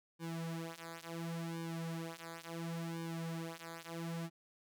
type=tone with flanger; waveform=sawtooth; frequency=165.9 Hz; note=E3; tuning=11 cents sharp; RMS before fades=-43 dBFS; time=0.19-4.3 s; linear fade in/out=50 ms; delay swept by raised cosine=1.5 to 6.4 ms; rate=0.71 Hz; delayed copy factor=-0.95; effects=none